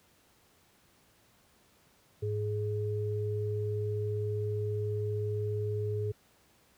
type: tone pair together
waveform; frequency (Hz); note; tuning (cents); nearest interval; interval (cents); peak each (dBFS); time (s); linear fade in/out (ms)
sine; 104.82 / 419.8; G#2 / G#4; +16 / +19; 2 octaves; 2403; -31 / -34; 2.22-6.12; 10
effects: pink hiss -65 dBFS RMS until 6.77 s + high-pass 60 Hz 12 dB/octave